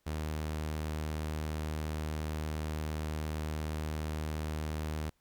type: tone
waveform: sawtooth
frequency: 77.2 Hz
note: D#2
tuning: 13 cents flat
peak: -30 dBFS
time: 0.06-5.1 s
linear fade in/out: 10 ms
effects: pink hiss -75 dBFS RMS until 5.2 s